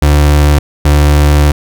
35% pulse tone pair in turn, 73.42 / 73.42 Hz, D2 / D2, 0 / 0 cents, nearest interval unison, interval 0 cents, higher neither, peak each -3 dBFS, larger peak neither, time 0.02-0.59 / 0.85-1.52 s, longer second, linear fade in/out 5 ms, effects none

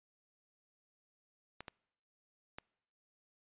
clicks, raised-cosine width 0.3 ms, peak -28 dBFS, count 3, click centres 1.606 / 1.682 / 2.585 s, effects noise-tail reverb RT60 0.9 s tail -26 dB re dry + resampled to 8000 Hz

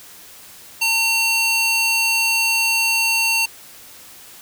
square tone with high-pass filter, 910 Hz, A#5, 42 cents flat, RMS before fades -18 dBFS, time 0.81-3.46 s, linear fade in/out 10 ms, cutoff 2400 Hz, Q 1.4, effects white hiss -42 dBFS RMS until 4.41 s

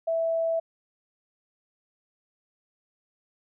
sine tone, 658 Hz, E5, 3 cents flat, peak -23 dBFS, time 0.07-0.6 s, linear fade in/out 10 ms, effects none

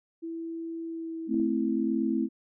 sine tone with pitch glide, 330 to 326 Hz, E4 to E4, +2 to -19 cents, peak -33 dBFS, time 0.22-1.48 s, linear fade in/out 20 ms, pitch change -21 cents, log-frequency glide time 0.85-1.19 s
sine chord, A minor, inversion none, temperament equal, 220 / 261.6 / 329.6 Hz, A3 / C4 / E4, 0 / 0 / 0 cents, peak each -29 dBFS, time 1.27-2.29 s, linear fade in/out 50 ms
clicks, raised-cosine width 2 ms, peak -34 dBFS, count 2, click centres 1.344 / 1.399 s
effects none

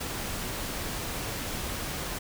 pink noise, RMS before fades -34 dBFS, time 0-2.19 s, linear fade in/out 10 ms, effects none

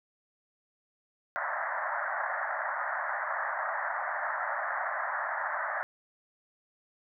white band-pass noise, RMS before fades -33 dBFS, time 1.36-5.83 s, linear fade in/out 0 ms, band 580 to 1900 Hz, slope 96 dB/octave, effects none

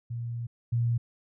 sine tone pair in turn, 118 / 118 Hz, A#2 / A#2, +22 / +22 cents, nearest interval unison, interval 0 cents, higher neither, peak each -31 / -23 dBFS, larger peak second, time 0.1-0.47 / 0.72-0.98 s, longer first, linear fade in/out 10 ms, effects none

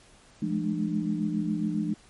sine tone cluster, 170.8 / 207.5 / 214.8 / 301.1 Hz, F3 / G#3 / A3 / D4, -38 / -1 / -41 / +43 cents, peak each -31 dBFS, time 0.42-1.94 s, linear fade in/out 5 ms, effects pink hiss -56 dBFS RMS until 2.09 s + MP3 48 kbps

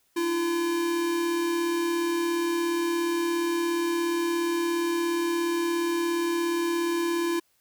square tone pair together, 303 / 340.1 Hz, D#4 / F4, -46 / -46 cents, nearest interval major second, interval 200 cents, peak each -37 / -25 dBFS, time 0.16-7.4 s, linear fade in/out 10 ms, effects white hiss -68 dBFS RMS until 7.6 s

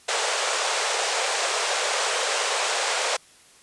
pink band-pass noise, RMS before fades -25 dBFS, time 0.08-3.17 s, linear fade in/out 10 ms, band 450 to 8900 Hz, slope 48 dB/octave, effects white hiss -53 dBFS RMS until 3.62 s + resampled to 24000 Hz

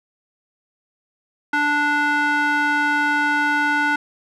square tone with band-pass filter, 293.5 Hz, D4, 1 cent flat, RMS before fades -19 dBFS, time 1.53-3.96 s, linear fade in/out 5 ms, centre 1400 Hz, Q 2.4, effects none

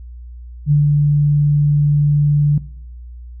sine tone with ADSR envelope, 146.5 Hz, D3, 4 cents flat, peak -8 dBFS, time 0.66-2.58 s, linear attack 53 ms, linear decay 150 ms, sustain -2 dB, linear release 4 ms, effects noise-tail reverb RT60 0.7 s tail -20 dB re dry + added 60 Hz sine -31 dBFS peak until 3.4 s

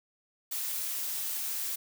blue noise, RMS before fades -34 dBFS, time 0.51-1.76 s, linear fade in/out 10 ms, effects none

